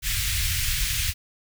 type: band-stop noise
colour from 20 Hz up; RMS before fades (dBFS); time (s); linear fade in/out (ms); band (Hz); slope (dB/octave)
pink; -25; 0.02-1.14; 50; 110 to 1900; 24
effects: none